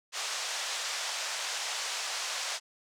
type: band-pass noise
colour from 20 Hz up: white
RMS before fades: -35 dBFS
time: 0.12-2.6 s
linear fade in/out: 50 ms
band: 580 to 7000 Hz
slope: 24 dB/octave
effects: none